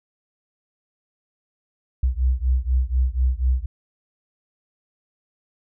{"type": "beating tone pair", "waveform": "sine", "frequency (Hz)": [61.74, 65.84], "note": ["B1", "C2"], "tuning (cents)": [0, 11], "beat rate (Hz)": 4.1, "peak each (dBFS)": [-20, -21], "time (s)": [2.03, 3.66], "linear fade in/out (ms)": 5, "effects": []}